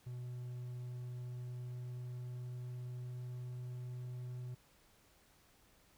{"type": "tone with pitch glide", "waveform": "triangle", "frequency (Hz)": [123.47, 124.4], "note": ["B2", "B2"], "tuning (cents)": [0, 13], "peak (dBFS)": -40, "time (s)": [0.06, 4.55], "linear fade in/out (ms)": 10, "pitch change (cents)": 13, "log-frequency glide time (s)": [1.14, 4.37], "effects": ["pink hiss -68 dBFS RMS until 5.97 s"]}